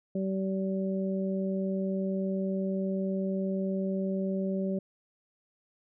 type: harmonic tone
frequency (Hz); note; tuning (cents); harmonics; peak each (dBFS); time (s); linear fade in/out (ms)
191.7; G3; -38; 1 / 2 / 3; -29 / -35 / -36; 0.15-4.79; 5
effects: none